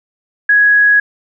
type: tone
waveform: sine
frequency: 1667 Hz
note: G#6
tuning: 6 cents sharp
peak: -6 dBFS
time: 0.49-1 s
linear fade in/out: 5 ms
effects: none